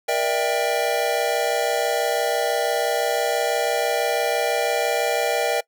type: chord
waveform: square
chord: E half-diminished seventh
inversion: second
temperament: just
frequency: 474.7 / 593.3 / 659.3 / 791.1 Hz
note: Bb4 / D5 / E5 / G5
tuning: +31 / +18 / 0 / +16 cents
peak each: -26 dBFS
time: 0.08-5.61 s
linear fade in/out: 10 ms
effects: noise-tail reverb RT60 0.1 s tail -23 dB re dry